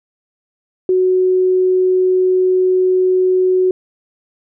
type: tone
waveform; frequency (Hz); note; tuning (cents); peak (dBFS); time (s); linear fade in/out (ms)
sine; 370; F#4; 0; -10; 0.89-3.71; 2
effects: none